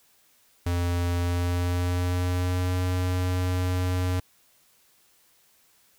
square tone with pitch glide, 87.31 to 90.91 Hz, F2 to F#2, 0 to -30 cents, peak -24 dBFS, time 0.66-4.2 s, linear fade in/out 5 ms, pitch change +70 cents, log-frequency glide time 1.17-2.77 s, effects white hiss -62 dBFS RMS until 5.98 s

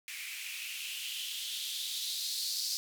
violet noise with band-pass filter sweep, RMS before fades -38 dBFS, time 0.08-2.77 s, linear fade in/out 0 ms, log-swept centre 2200 to 4700 Hz, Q 4.7, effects none

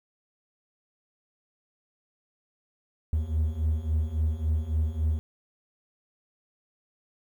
triangle beating tone pair, 76 / 79.6 Hz, D#2 / D#2, -40 / +40 cents, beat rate 3.6 Hz, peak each -27 / -24 dBFS, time 3.13-5.19 s, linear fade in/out 0 ms, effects 10-bit

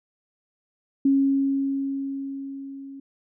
sine tone with level ramp, 273.9 Hz, C#4, 21 cents flat, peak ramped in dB -15 to -37 dBFS, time 1.05-3 s, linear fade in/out 5 ms, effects none

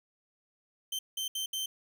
sawtooth tone bursts at uneven times, 3108 Hz, G7, 16 cents flat, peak -29 dBFS, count 4, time 0.92-0.99 / 1.17-1.28 / 1.35-1.46 / 1.53-1.66 s, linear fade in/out 5 ms, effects none

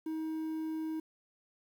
triangle tone with quantisation, 316.9 Hz, D#4, 32 cents sharp, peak -32 dBFS, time 0.06-1 s, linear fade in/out 5 ms, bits 10, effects none

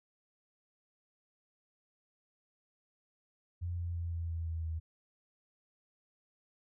sine tone with pitch steps, 87.31 / 86.16 / 85.02 / 83.9 / 82.79 / 81.7 / 80.62 Hz, F2 / F2 / F2 / E2 / E2 / E2 / E2, 0 / -23 / -46 / +31 / +8 / -15 / -38 cents, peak -34 dBFS, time 3.61-4.8 s, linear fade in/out 20 ms, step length 170 ms, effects none

